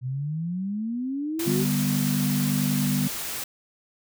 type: exponential sweep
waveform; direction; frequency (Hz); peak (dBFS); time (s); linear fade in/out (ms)
sine; up; 123.47 to 393.3; -26; 0.01-1.66; 50
type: noise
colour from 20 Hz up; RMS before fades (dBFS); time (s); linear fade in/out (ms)
white; -32; 1.39-3.44; 5
type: chord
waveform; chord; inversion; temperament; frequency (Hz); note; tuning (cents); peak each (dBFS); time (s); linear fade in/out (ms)
sine; G major; second; equal; 146.83 / 196 / 246.9; D3 / G3 / B3; 0 / 0 / 0; -26; 1.46-3.08; 10
effects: none